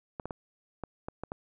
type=clicks; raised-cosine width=1 ms; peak=-22 dBFS; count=7; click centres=0.198 / 0.256 / 0.308 / 0.837 / 1.085 / 1.236 / 1.319 s; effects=none